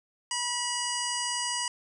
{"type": "harmonic tone with a mistuned harmonic", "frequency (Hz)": 972, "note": "B5", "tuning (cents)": -28, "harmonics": [1, 2, 3, 5, 6, 7, 8, 9], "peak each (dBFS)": [-35, -38, -35, -36, -40, -40, -38, -36], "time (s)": [0.31, 1.68], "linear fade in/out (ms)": 2, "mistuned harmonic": 7, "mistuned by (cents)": -50, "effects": ["10-bit"]}